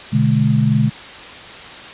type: chord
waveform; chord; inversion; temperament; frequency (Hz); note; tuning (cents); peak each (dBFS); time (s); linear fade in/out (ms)
sine; G# diminished; first; equal with one note detuned; 123.47 / 146.83 / 211.6; B2 / D3 / G#3; 0 / 0 / +33; -16; 0.12-0.9; 20
effects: white hiss -34 dBFS RMS until 1.93 s + resampled to 8000 Hz